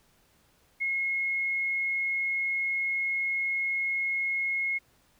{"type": "tone", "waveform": "sine", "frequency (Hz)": 2164, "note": "C#7", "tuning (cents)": -42, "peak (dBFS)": -26, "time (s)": [0.8, 4.79], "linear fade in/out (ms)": 20, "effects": ["pink hiss -65 dBFS RMS until 5.19 s"]}